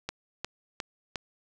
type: click train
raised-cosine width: 0.2 ms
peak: -15 dBFS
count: 4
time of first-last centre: 0.09-1.158 s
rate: 2.81 Hz
effects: none